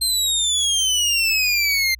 25% pulse exponential sweep, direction down, 4180 to 2080 Hz, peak -13 dBFS, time 0.01-1.95 s, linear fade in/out 10 ms, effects added 60 Hz sine -40 dBFS peak until 1.99 s

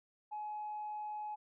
sine tone, 845 Hz, G#5, 30 cents sharp, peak -38 dBFS, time 0.31-1.36 s, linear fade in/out 20 ms, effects tanh soft clip ceiling -35 dBFS

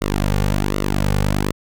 sawtooth tone with flanger, 49.81 Hz, G1, 28 cents sharp, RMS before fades -19 dBFS, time 0.01-1.52 s, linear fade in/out 10 ms, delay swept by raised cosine 1.2 to 3.1 ms, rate 1.3 Hz, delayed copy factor -0.85, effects none

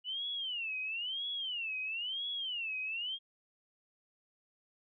sine tone with vibrato, 2910 Hz, F#7, 29 cents flat, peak -35 dBFS, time 0.04-3.19 s, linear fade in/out 50 ms, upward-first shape sine, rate 1 Hz, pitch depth 250 cents each way, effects none

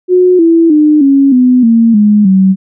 sine tone with pitch steps, 363.7 / 331.6 / 302.3 / 275.6 / 251.3 / 229.1 / 208.9 / 190.45 Hz, F#4 / E4 / D#4 / C#4 / B3 / A#3 / G#3 / G3, -30 / +10 / -50 / -10 / +30 / -30 / +10 / -50 cents, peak -3 dBFS, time 0.08-2.56 s, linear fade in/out 50 ms, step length 310 ms, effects none

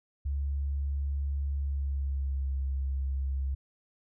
sine tone with pitch glide, 70.1 to 67.44 Hz, C#2 to C#2, +20 to -47 cents, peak -28 dBFS, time 0.25-3.55 s, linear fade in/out 10 ms, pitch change -67 cents, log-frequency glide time 1.58-2.53 s, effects none

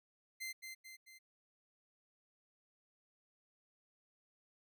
sawtooth tone with echo, 2078 Hz, C7, 12 cents flat, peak -38 dBFS, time 0.4-0.53 s, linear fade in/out 20 ms, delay 220 ms, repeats 3, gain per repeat -5 dB, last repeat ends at 1.19 s, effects none

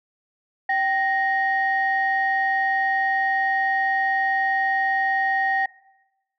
sine tone pair together, 775.5 / 1864.7 Hz, G5 / A#6, -19 / 0 cents, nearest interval octave + minor third, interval 1519 cents, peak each -21 dBFS, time 0.69-5.66 s, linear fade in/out 5 ms, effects noise-tail reverb RT60 1.0 s tail -21 dB re dry + tanh soft clip ceiling -12 dBFS

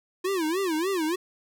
square tone with vibrato, 349.2 Hz, F4, in tune, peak -25 dBFS, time 0.24-1.16 s, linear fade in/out 10 ms, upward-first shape sine, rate 3.4 Hz, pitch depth 220 cents each way, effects none

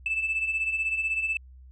sine beating tone pair, 2620 / 2636 Hz, E7 / E7, -11 / -1 cents, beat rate 16 Hz, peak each -31 / -25 dBFS, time 0.06-1.37 s, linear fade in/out 2 ms, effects tanh soft clip ceiling -20 dBFS + added 64 Hz sine -46 dBFS peak until 1.71 s

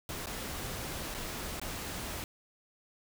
pink noise with dropouts, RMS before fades -39 dBFS, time 0.09-2.24 s, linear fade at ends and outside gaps 1 ms, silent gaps 0.259-0.269 / 1.142-1.147 / 1.598-1.615 s, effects none

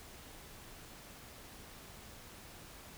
silence, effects pink hiss -53 dBFS RMS until 2.97 s

